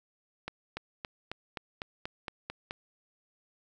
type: accelerating click train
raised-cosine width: 0.3 ms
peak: -20 dBFS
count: 10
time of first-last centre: 0.48-2.709 s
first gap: 290 ms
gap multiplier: 0.96
effects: 10-bit